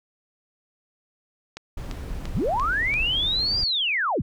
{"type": "click train", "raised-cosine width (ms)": 0.2, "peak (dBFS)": -18, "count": 5, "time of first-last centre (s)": [1.57, 2.94], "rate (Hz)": 2.92}
{"type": "noise", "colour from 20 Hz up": "brown", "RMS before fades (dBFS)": -32, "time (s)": [1.77, 3.64], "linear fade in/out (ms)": 5}
{"type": "linear two-way sweep", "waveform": "sine", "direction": "up then down", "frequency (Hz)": [34.65, 4892, 38.26], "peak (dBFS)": -21, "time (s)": [2.34, 4.22], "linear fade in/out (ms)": 10, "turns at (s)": 3.6}
{"effects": []}